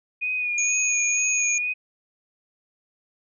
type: tone with vibrato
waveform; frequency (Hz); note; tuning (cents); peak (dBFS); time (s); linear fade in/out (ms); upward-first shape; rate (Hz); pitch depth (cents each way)
sine; 2465; D#7; -17; -23; 0.21-1.74; 20; sine; 2.1; 31
type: tone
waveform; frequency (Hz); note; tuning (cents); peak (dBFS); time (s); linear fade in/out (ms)
sine; 6645; G#8; 0; -22; 0.58-1.58; 2
effects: none